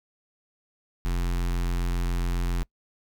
square tone with notch filter, 43.65 Hz, F1, in tune, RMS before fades -26 dBFS, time 1.05-2.63 s, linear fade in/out 0 ms, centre 560 Hz, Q 1.8, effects noise-tail reverb RT60 0.1 s tail -24 dB re dry

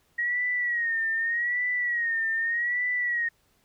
sine tone with vibrato, 1889 Hz, A#6, 22 cents sharp, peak -24 dBFS, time 0.18-3.29 s, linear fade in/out 10 ms, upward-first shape sine, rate 0.83 Hz, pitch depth 83 cents each way, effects pink hiss -67 dBFS RMS until 3.64 s

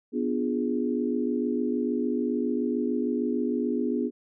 sine chord, B diminished seventh, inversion none, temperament equal, 246.9 / 293.7 / 349.2 / 415.3 Hz, B3 / D4 / F4 / Ab4, 0 / 0 / 0 / 0 cents, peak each -27 / -31 / -32 / -31 dBFS, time 0.12-4.11 s, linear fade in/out 50 ms, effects none

